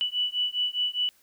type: beating tone pair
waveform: sine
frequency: 2960 / 2964.9 Hz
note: F#7 / F#7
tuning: 0 / +3 cents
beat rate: 4.9 Hz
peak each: -28 dBFS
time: 0.01-1.09 s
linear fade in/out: 0 ms
effects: white hiss -62 dBFS RMS until 1.22 s